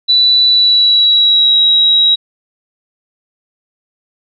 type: tone with pitch glide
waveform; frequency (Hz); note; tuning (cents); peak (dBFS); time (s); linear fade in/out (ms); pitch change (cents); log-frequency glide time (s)
sine; 3966 to 3846; B7 to B7; +7 to -47; -6; 0.08-2.16; 20; -54; 0.48-1.58
effects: none